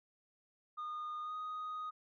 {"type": "tone with pitch glide", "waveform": "sine", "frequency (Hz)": [1224, 1246.1], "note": ["D#6", "D#6"], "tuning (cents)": [-29, 2], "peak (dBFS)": -37, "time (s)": [0.77, 1.91], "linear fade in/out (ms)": 20, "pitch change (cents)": 31, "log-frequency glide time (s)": [1.22, 1.34], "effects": ["tanh soft clip ceiling -38 dBFS"]}